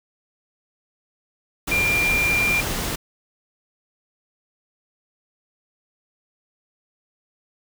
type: tone in noise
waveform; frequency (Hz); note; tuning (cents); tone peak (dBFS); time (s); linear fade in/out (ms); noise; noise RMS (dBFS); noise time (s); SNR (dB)
sine; 2385; D7; +26; -18; 1.71-2.61; 10; pink; -26; 1.67-2.96; +5
effects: none